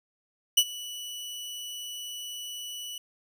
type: tone with ADSR envelope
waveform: sawtooth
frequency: 2956 Hz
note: F#7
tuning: 2 cents flat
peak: -12 dBFS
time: 0.57-2.98 s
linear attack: 9 ms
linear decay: 57 ms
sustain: -21 dB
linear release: 3 ms
effects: none